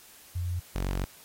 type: tone pair in turn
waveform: sine / sawtooth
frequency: 88.1 / 46.67 Hz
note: F2 / F#1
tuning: +16 / +16 cents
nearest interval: major seventh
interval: 1100 cents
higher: first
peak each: -28 / -24 dBFS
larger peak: second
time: 0.35-0.6 / 0.75-1.05 s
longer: second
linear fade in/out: 10 ms
effects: white hiss -53 dBFS RMS until 1.24 s + AAC 48 kbps